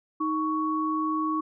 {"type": "tone pair together", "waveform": "sine", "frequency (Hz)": [312.9, 1115], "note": ["D#4", "C#6"], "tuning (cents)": [10, 10], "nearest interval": "octave + minor seventh", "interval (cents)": 2200, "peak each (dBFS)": -27, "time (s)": [0.2, 1.41], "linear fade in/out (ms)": 10, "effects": []}